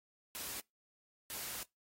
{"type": "noise bursts at uneven times", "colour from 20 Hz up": "white", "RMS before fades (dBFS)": -43, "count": 2, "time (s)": [[0.35, 0.6], [1.3, 1.63]], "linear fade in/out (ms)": 0, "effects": ["noise-tail reverb RT60 0.2 s tail -25 dB re dry", "AAC 48 kbps"]}